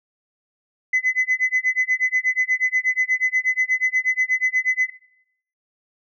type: tone with tremolo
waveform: sine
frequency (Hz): 2023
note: B6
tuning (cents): +41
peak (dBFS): -13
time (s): 0.93-4.9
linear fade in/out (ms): 5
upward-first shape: sine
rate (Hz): 8.3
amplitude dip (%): 95
effects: noise-tail reverb RT60 0.7 s tail -17 dB re dry + tanh soft clip ceiling -12 dBFS